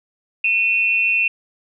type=tone pair together; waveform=sine; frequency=2489 / 2697 Hz; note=D#7 / E7; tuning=0 / +39 cents; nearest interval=minor second; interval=139 cents; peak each=-18 / -17 dBFS; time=0.44-1.28 s; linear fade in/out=5 ms; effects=none